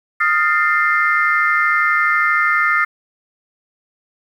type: chord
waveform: sine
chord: F dominant seventh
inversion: third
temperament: equal with one note detuned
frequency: 1244.5 / 1396.9 / 1790.8 / 2093 Hz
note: Eb6 / F6 / A6 / C7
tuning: 0 / 0 / +30 / 0 cents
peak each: -18 dBFS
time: 0.2-2.85 s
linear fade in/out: 10 ms
effects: tanh soft clip ceiling -2 dBFS + 8-bit